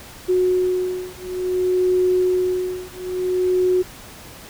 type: beating tone pair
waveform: sine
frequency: 365.9 / 366.47 Hz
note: F#4 / F#4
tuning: -19 / -17 cents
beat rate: 0.57 Hz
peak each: -20 dBFS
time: 0.28-3.83 s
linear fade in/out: 20 ms
effects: pink hiss -40 dBFS RMS until 4.49 s